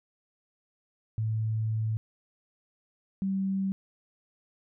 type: tone pair in turn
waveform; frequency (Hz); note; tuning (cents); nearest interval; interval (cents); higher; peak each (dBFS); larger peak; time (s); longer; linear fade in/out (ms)
sine; 110.1 / 193.08; A2 / G3; +2 / -26; minor seventh; 972; second; -26; neither; 1.18-1.97 / 3.22-3.72; first; 0
effects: none